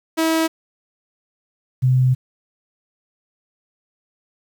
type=tone pair in turn; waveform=sawtooth / sine; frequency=323.2 / 128.26 Hz; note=E4 / C3; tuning=-34 / -34 cents; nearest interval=octave + major third; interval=1600 cents; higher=first; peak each=-12 dBFS; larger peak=neither; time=0.17-0.48 / 1.82-2.15 s; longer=second; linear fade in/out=20 ms; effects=8-bit